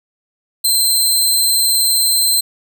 15% pulse tone, 4117 Hz, C8, 29 cents flat, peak -5 dBFS, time 0.64-2.41 s, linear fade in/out 10 ms, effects none

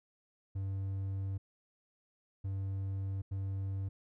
triangle tone bursts at uneven times, 97 Hz, G2, 18 cents flat, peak -32 dBFS, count 3, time 0.55-1.38 / 2.44-3.22 / 3.31-3.89 s, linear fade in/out 10 ms, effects none

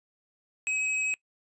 square tone, 2548 Hz, D#7, 41 cents sharp, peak -27 dBFS, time 0.67-1.14 s, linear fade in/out 0 ms, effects noise-tail reverb RT60 0.1 s tail -22 dB re dry + resampled to 22050 Hz

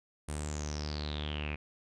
sawtooth tone with low-pass filter sweep, 74.8 Hz, D2, 32 cents sharp, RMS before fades -37 dBFS, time 0.28-1.56 s, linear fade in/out 10 ms, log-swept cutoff 9300 to 2400 Hz, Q 9.2, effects none

